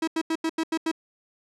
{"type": "tone bursts", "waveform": "45% pulse", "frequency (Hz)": 323.3, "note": "E4", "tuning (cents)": -34, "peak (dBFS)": -23, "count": 7, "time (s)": [0.02, 0.915], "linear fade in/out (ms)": 5, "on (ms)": 55, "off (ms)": 85, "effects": ["low-pass 8000 Hz 12 dB/octave"]}